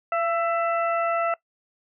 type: harmonic tone with a mistuned harmonic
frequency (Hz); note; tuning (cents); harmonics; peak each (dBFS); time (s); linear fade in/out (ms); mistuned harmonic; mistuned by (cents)
665; E5; +15; 1 / 2 / 3 / 4; -24 / -25 / -35 / -36; 0.12-1.34; 2; 1; +30
effects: noise-tail reverb RT60 0.1 s tail -20 dB re dry